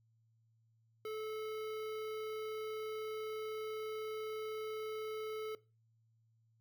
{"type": "tone with notch filter", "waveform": "square", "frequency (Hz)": 434, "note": "A4", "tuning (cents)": -24, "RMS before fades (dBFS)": -42, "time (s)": [1.05, 5.55], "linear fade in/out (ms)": 2, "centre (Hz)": 7500, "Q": 0.69, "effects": ["noise-tail reverb RT60 0.3 s tail -19 dB re dry", "added 113 Hz sine -70 dBFS peak until 6.6 s"]}